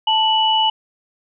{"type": "tone pair together", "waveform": "sine", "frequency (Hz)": [880, 2953], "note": ["A5", "F#7"], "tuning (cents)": [0, -4], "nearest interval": "octave + major sixth", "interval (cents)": 2096, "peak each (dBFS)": [-16, -16], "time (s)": [0.07, 0.7], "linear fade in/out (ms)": 5, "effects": []}